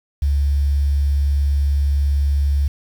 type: tone with quantisation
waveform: sine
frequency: 70.7 Hz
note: C#2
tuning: 35 cents sharp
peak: -14 dBFS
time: 0.22-2.68 s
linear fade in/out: 5 ms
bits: 7
effects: none